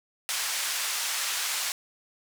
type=band-pass noise; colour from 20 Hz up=white; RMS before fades=-30 dBFS; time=0.29-1.72 s; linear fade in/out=0 ms; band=1000 to 8600 Hz; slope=12 dB/octave; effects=none